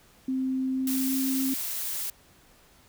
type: tone with pitch glide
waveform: sine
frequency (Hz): 261.6 to 265.7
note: C4 to C4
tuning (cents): 0 to +27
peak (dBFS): -25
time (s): 0.28-1.54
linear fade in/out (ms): 5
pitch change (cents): +27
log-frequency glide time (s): 0.73-1.14
type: noise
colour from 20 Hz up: blue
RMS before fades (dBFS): -32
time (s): 0.87-2.1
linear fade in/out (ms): 2
effects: pink hiss -58 dBFS RMS until 2.88 s